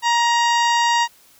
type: harmonic tone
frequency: 942 Hz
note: A#5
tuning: 18 cents sharp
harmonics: 1 / 2 / 3 / 4 / 5 / 6 / 7 / 8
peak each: -16 / -22 / -26 / -28 / -30 / -32 / -33 / -34 dBFS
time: 0.02-1.08 s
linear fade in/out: 50 ms
effects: white hiss -52 dBFS RMS until 1.39 s